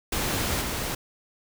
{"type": "noise with level steps", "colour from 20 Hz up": "pink", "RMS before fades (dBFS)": [-27, -30], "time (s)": [0.12, 0.95], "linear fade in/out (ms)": 5, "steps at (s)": 0.61, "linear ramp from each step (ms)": 5, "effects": []}